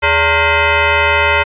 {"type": "tone with frequency modulation", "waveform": "sine", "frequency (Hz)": 575, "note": "D5", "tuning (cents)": -37, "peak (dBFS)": -9, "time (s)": [0.02, 1.44], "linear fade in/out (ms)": 20, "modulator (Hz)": 496, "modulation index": 4.5, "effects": ["resampled to 8000 Hz"]}